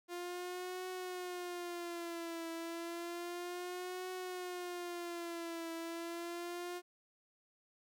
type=tone with vibrato; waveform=sawtooth; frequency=349.2 Hz; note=F4; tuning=in tune; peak=-37 dBFS; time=0.08-6.82 s; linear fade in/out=50 ms; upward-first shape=triangle; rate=0.31 Hz; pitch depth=99 cents each way; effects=none